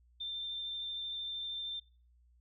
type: tone with vibrato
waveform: sine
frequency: 3577 Hz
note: A7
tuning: 28 cents sharp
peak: -37 dBFS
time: 0.2-1.8 s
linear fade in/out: 10 ms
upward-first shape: triangle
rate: 13 Hz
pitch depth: 14 cents each way
effects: noise-tail reverb RT60 0.4 s tail -23 dB re dry + added 60 Hz sine -63 dBFS peak until 2.4 s